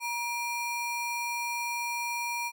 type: ring-modulated tone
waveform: square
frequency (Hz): 1668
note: G#6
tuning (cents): +7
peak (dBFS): -28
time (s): 0-2.52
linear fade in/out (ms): 50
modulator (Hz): 719
effects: none